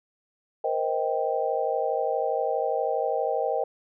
sine chord, C minor seventh, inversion third, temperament just, 470.9 / 523.3 / 627.9 / 784.9 Hz, Bb4 / C5 / Eb5 / G5, +18 / 0 / +16 / +2 cents, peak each -29 dBFS, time 0.64-3.64 s, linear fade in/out 5 ms, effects none

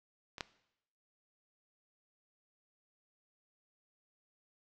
clicks, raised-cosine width 0.2 ms, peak -27 / -18 dBFS, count 2, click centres 0.382 / 0.408 s, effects noise-tail reverb RT60 0.8 s tail -18 dB re dry + low-pass 7000 Hz 12 dB/octave

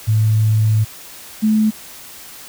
sine tone pair in turn, 108.8 / 216.2 Hz, A2 / A3, -19 / -30 cents, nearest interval octave, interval 1189 cents, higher second, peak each -11 dBFS, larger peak neither, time 0.07-0.85 / 1.42-1.71 s, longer first, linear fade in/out 20 ms, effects white hiss -37 dBFS RMS until 2.48 s

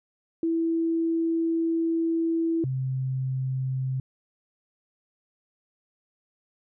sine tone pair in turn, 329.6 / 131.08 Hz, E4 / C3, 0 / +4 cents, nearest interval octave + major third, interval 1596 cents, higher first, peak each -22 / -25 dBFS, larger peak first, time 0.43-2.64 / 2.64-4 s, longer first, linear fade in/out 2 ms, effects none

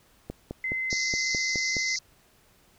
click train, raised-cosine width 2 ms, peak -20 dBFS, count 8, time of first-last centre 0.3-1.768 s, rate 4.77 Hz
sine tone, 2058 Hz, C7, 29 cents flat, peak -27 dBFS, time 0.64-1.96 s, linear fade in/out 2 ms
white band-pass noise, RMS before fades -32 dBFS, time 0.9-1.99 s, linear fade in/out 5 ms, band 4200 to 6300 Hz, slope 96 dB/octave
effects pink hiss -61 dBFS RMS until 2.78 s

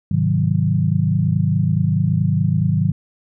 sine chord, Ab dominant seventh, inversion none, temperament equal, 103.83 / 130.81 / 155.56 / 185 Hz, Ab2 / C3 / Eb3 / Gb3, 0 / 0 / 0 / 0 cents, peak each -20 / -22 / -18 / -21 dBFS, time 0.11-2.92 s, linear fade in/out 5 ms, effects none

